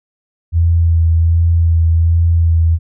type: tone with vibrato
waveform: sine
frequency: 83.2 Hz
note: E2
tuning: 17 cents sharp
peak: -8 dBFS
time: 0.52-2.79 s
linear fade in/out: 50 ms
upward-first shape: sine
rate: 1.3 Hz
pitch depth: 20 cents each way
effects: none